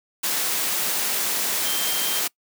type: tone in noise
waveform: sine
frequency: 3160 Hz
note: G7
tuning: 13 cents sharp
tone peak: -29 dBFS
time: 1.65-2.2 s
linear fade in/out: 10 ms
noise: white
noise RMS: -24 dBFS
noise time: 0.23-2.28 s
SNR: -8 dB
effects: noise-tail reverb RT60 0.1 s tail -24 dB re dry + high-pass 200 Hz 12 dB/octave